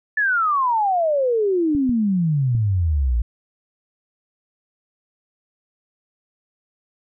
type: exponential sweep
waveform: sine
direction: down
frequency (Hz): 1760 to 55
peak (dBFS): -16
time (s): 0.17-3.22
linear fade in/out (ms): 5
type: clicks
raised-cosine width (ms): 5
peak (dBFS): -18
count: 3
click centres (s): 1.75 / 1.894 / 2.551
effects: none